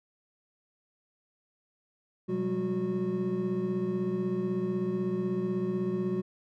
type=tone cluster; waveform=triangle; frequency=125.3 / 184.3 / 200.4 / 366 Hz; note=B2 / F#3 / G3 / F#4; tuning=+25 / -7 / +38 / -19 cents; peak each=-38 / -31 / -32 / -29 dBFS; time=2.28-6.22 s; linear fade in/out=20 ms; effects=none